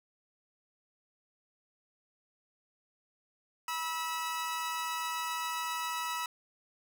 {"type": "tone pair together", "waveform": "sawtooth", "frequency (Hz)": [973.1, 1300], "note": ["B5", "E6"], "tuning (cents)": [-26, -24], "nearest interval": "perfect fourth", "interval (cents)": 502, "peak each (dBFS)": [-32, -33], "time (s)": [3.68, 6.26], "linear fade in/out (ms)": 2, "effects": []}